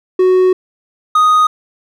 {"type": "tone pair in turn", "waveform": "triangle", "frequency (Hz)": [370, 1244.5], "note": ["F#4", "D#6"], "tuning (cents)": [0, 0], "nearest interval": "octave + major sixth", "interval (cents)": 2100, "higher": "second", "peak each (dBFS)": -5, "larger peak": "neither", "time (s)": [[0.19, 0.53], [1.15, 1.47]], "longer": "first", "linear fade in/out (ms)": 5, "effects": []}